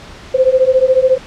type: beating tone pair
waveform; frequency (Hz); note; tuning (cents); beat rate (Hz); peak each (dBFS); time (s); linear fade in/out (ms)
sine; 512 / 526; C5 / C5; -38 / +9; 14; -11; 0.34-1.18; 10
effects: pink hiss -35 dBFS RMS until 1.26 s + low-pass 5000 Hz 12 dB/octave